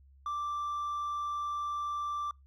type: tone with hard clipping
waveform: sine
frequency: 1174.7 Hz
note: D6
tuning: in tune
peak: -33 dBFS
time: 0.26-2.31 s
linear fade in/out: 2 ms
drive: 2 dB
effects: noise-tail reverb RT60 0.2 s tail -26 dB re dry + added 68 Hz sine -56 dBFS peak until 2.46 s